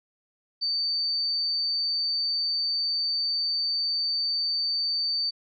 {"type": "tone", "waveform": "sine", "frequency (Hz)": 4581, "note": "D8", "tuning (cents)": -44, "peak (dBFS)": -24, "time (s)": [0.61, 5.31], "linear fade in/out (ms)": 20, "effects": []}